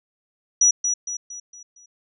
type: tone with echo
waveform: sine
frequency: 5850 Hz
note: F#8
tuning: 21 cents flat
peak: -12 dBFS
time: 0.61-0.71 s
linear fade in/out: 5 ms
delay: 230 ms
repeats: 5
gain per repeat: -7 dB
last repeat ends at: 1.86 s
effects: none